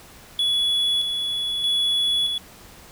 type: tone with tremolo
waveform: triangle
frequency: 3394 Hz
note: G#7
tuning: 37 cents sharp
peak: -17 dBFS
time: 0.39-2.38 s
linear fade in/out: 2 ms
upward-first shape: square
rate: 0.8 Hz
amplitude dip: 40%
effects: pink hiss -46 dBFS RMS until 2.91 s

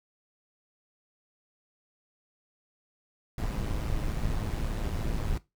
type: noise with amplitude modulation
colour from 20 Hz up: brown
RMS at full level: -28 dBFS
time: 3.38-5.38 s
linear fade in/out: 2 ms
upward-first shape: sine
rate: 110 Hz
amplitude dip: 55%
effects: noise-tail reverb RT60 0.2 s tail -17 dB re dry

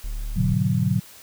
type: tone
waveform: triangle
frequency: 36.86 Hz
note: D1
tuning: 7 cents sharp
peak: -24 dBFS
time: 0.04-0.54 s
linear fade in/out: 0 ms
type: chord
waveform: sine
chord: G# half-diminished seventh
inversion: none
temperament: equal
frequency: 103.83 / 123.47 / 146.83 / 185 Hz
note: G#2 / B2 / D3 / F#3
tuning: 0 / 0 / 0 / 0 cents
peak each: -25 / -24 / -24 / -23 dBFS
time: 0.36-1 s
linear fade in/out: 10 ms
effects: white hiss -46 dBFS RMS until 1.22 s

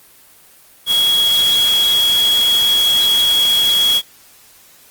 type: tone in noise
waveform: sine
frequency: 3322 Hz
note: G#7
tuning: in tune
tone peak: -11 dBFS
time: 0.86-4.02 s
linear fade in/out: 50 ms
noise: white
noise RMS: -23 dBFS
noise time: 0.86-4.02 s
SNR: +9 dB
effects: white hiss -46 dBFS RMS until 4.9 s + Opus 24 kbps

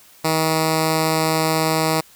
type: tone with notch filter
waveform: 5% pulse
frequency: 159.1 Hz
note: D#3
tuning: 39 cents sharp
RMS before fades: -19 dBFS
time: 0.24-2.01 s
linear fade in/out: 10 ms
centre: 1600 Hz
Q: 1.6
effects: white hiss -49 dBFS RMS until 2.15 s

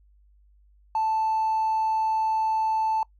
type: tone with hard clipping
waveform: sine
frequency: 880 Hz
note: A5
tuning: in tune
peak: -22 dBFS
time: 0.95-3.03 s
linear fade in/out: 2 ms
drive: 1 dB
effects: noise-tail reverb RT60 0.1 s tail -23 dB re dry + added 50 Hz sine -55 dBFS peak until 3.19 s

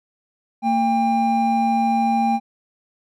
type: tone pair together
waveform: triangle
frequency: 228.3 / 799 Hz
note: A#3 / G5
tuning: -36 / +33 cents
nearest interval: octave + minor seventh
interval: 2169 cents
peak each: -18 / -16 dBFS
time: 0.62-2.4 s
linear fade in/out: 50 ms
effects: none

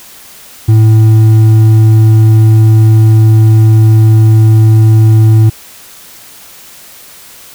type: tone with hard clipping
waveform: triangle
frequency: 110 Hz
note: A2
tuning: in tune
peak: -3 dBFS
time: 0.68-5.5 s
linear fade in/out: 10 ms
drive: 8 dB
effects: white hiss -34 dBFS RMS until 7.54 s

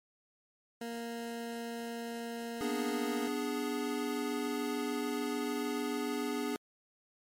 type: tone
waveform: 20% pulse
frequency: 233.1 Hz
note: A#3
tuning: in tune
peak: -33 dBFS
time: 0.81-3.28 s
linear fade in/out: 5 ms
type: chord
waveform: square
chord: G# diminished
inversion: first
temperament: equal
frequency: 246.9 / 293.7 / 415.3 Hz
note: B3 / D4 / G#4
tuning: 0 / 0 / 0 cents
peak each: -38 dBFS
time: 2.61-6.56 s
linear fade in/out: 0 ms
effects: MP3 64 kbps

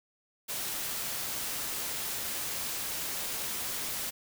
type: noise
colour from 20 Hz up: white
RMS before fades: -35 dBFS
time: 0.48-4.11 s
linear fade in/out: 20 ms
effects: none

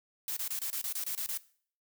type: noise bursts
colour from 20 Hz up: blue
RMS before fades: -35 dBFS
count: 10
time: 0.28-1.375 s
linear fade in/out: 2 ms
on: 87 ms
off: 25 ms
effects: noise-tail reverb RT60 0.5 s tail -19 dB re dry

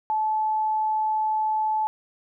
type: tone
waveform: sine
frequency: 866 Hz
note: A5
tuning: 28 cents flat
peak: -21 dBFS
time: 0.1-1.87 s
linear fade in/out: 0 ms
effects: none

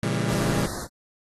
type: chord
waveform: sawtooth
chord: A# diminished seventh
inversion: none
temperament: just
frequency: 116.54 / 139.85 / 167.82 / 201.4 Hz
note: A#2 / C#3 / E3 / G3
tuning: 0 / +16 / +31 / +47 cents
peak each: -24 / -25 / -25 / -25 dBFS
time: 0.03-0.66 s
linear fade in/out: 0 ms
type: band-stop noise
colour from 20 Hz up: pink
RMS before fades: -33 dBFS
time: 0.27-0.88 s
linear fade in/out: 50 ms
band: 1900 to 3800 Hz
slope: 96 dB/octave
effects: AAC 32 kbps

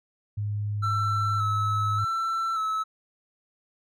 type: tone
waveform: sine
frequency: 103.83 Hz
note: G#2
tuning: in tune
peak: -26 dBFS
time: 0.37-2.05 s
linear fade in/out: 10 ms
type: tone with vibrato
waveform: triangle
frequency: 1318.5 Hz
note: E6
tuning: in tune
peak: -23 dBFS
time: 0.82-2.84 s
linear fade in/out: 20 ms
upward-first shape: square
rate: 0.86 Hz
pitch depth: 26 cents each way
effects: none

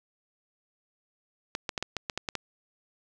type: clicks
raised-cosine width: 0.2 ms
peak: -13 dBFS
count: 9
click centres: 1.551 / 1.692 / 1.778 / 1.826 / 1.967 / 2.098 / 2.176 / 2.288 / 2.353 s
effects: none

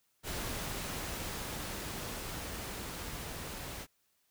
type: noise with level ramp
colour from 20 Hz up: pink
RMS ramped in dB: -38 to -43 dBFS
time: 0.23-3.87 s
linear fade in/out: 50 ms
effects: white hiss -75 dBFS RMS until 4.3 s

